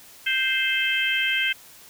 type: harmonic tone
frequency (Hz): 523.3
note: C5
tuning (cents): 0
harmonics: 3 / 4 / 5 / 6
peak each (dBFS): -26 / -26 / -26 / -26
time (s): 0.26-1.53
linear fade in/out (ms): 10
effects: white hiss -48 dBFS RMS until 1.89 s